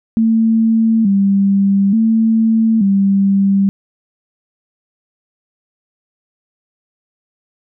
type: tone with pitch steps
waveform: sine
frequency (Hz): 224.4 / 197.4 / 223.6 / 196.7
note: A3 / G3 / A3 / G3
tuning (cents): +34 / +12 / +28 / +6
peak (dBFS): -9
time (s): 0.17-3.69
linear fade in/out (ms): 0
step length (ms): 880
effects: none